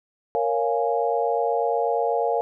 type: chord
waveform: sine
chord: Bb minor seventh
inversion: none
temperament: equal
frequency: 466.2 / 554.4 / 698.5 / 830.6 Hz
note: Bb4 / Db5 / F5 / Ab5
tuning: 0 / 0 / 0 / 0 cents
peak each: -24 / -27 / -25 / -27 dBFS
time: 0.35-2.41 s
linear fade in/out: 0 ms
effects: none